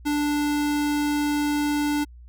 square tone, 293.7 Hz, D4, in tune, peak -22 dBFS, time 0.05-2.05 s, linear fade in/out 20 ms, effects added 60 Hz sine -42 dBFS peak until 2.28 s

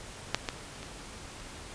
clicks, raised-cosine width 0.2 ms, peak -7 / -13 / -24 / -30 dBFS, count 4, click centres 0.346 / 0.488 / 0.83 / 1.4 s, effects pink hiss -45 dBFS RMS until 1.74 s + resampled to 22050 Hz

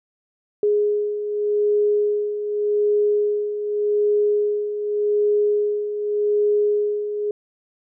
sine beating tone pair, 415.3 / 416.15 Hz, G#4 / G#4, 0 / +4 cents, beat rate 0.85 Hz, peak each -25 / -18 dBFS, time 0.63-7.31 s, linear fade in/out 2 ms, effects none

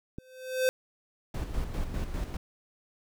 square tone with exponential growth, 515 Hz, C5, 28 cents flat, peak -21 dBFS, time 0.18-0.69 s, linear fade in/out 0 ms, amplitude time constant 110 ms
click, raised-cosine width 3 ms, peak -24 dBFS, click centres 0.185 s
brown noise with tremolo, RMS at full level -31 dBFS, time 1.34-2.37 s, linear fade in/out 5 ms, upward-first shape square, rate 5 Hz, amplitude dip 50%
effects none

